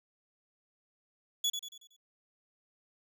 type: tone with echo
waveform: 30% pulse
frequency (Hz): 3400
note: G#7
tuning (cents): +40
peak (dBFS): -25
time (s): 1.44-1.5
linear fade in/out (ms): 5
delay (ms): 93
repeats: 5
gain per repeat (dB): -7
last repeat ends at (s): 1.965
effects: none